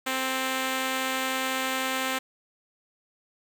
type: tone pair together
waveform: 5% pulse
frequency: 262 / 440 Hz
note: C4 / A4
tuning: +2 / 0 cents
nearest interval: major sixth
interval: 898 cents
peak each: -15 / -27 dBFS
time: 0.06-2.19 s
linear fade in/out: 10 ms
effects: none